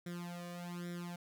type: tone with flanger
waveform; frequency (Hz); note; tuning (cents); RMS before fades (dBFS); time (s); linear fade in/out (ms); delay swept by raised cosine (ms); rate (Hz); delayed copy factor
sawtooth; 174.61; F3; 0; -44; 0.06-1.16; 5; 0.54 to 1.74; 1.2; +1
effects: none